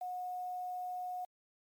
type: tone with quantisation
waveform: sine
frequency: 727 Hz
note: F#5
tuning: 31 cents flat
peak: -37 dBFS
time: 0.01-1.25 s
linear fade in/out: 5 ms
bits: 10
effects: MP3 96 kbps